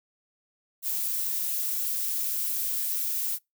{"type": "noise", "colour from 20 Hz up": "violet", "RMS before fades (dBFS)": -29, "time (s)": [0.82, 3.39], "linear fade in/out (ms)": 50, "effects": ["noise-tail reverb RT60 0.2 s tail -26 dB re dry"]}